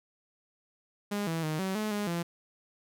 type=tone with pitch steps; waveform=sawtooth; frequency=204.6 / 163.8 / 155.3 / 190.1 / 214 / 206.5 / 170.7 Hz; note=G#3 / E3 / D#3 / F#3 / A3 / G#3 / F3; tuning=-26 / -11 / -3 / +47 / -48 / -10 / -39 cents; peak=-26 dBFS; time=1.11-2.23 s; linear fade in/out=10 ms; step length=160 ms; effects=none